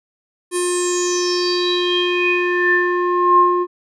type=tone with low-pass filter sweep; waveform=square; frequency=355.6 Hz; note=F4; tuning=31 cents sharp; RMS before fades=-17 dBFS; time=0.51-3.67 s; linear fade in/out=50 ms; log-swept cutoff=10000 to 850 Hz; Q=9.4; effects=none